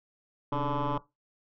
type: tone with frequency modulation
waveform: sine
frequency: 439.4 Hz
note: A4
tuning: 2 cents flat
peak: -24 dBFS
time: 0.52-0.98 s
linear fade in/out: 5 ms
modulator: 143 Hz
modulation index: 5
effects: noise-tail reverb RT60 0.2 s tail -18 dB re dry + tanh soft clip ceiling -26 dBFS